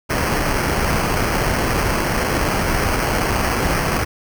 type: noise with sample-and-hold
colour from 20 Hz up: pink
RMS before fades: -19 dBFS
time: 0.09-4.05 s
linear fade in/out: 20 ms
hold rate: 3675 Hz
effects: none